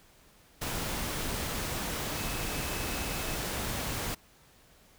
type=tone in noise; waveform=sine; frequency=2589 Hz; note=E7; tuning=32 cents flat; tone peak=-45 dBFS; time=2.16-3.36 s; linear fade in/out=10 ms; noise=pink; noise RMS=-34 dBFS; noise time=0.61-4.15 s; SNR=-14 dB; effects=pink hiss -60 dBFS RMS until 4.98 s